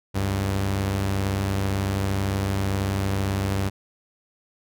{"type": "tone pair together", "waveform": "sawtooth", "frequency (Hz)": [69.62, 98], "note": ["C#2", "G2"], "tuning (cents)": [8, 0], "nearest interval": "tritone", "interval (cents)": 592, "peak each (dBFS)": [-27, -19], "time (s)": [0.14, 3.7], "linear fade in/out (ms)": 20, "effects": []}